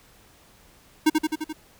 square tone with echo, 311.1 Hz, D#4, in tune, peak -15 dBFS, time 1.06-1.1 s, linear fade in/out 10 ms, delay 86 ms, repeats 5, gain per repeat -3 dB, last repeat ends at 1.53 s, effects pink hiss -55 dBFS RMS until 1.79 s

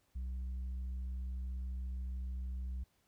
sine tone with tanh clipping, 63.3 Hz, B1, 43 cents sharp, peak -38 dBFS, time 0.15-2.84 s, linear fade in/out 10 ms, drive 3 dB, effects pink hiss -75 dBFS RMS until 3.07 s

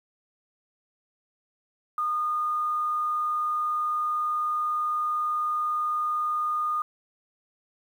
sine tone with quantisation, 1223 Hz, D#6, 30 cents flat, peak -24 dBFS, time 1.98-6.82 s, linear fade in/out 2 ms, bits 9, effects none

